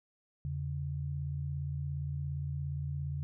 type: tone pair together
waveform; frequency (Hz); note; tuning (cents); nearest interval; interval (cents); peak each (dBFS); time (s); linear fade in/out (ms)
sine; 84 / 141.27; E2 / C#3; +33 / +33; major sixth; 900; -38 / -35; 0.45-3.23; 0
effects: none